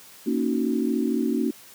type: chord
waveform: sine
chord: D# minor seventh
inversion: second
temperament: equal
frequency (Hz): 233.1 / 277.2 / 311.1 / 370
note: A#3 / C#4 / D#4 / F#4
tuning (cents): 0 / 0 / 0 / 0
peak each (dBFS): -25 / -26 / -28 / -29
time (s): 0.26-1.51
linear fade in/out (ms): 10
effects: white hiss -48 dBFS RMS until 1.74 s + high-pass 100 Hz 12 dB/octave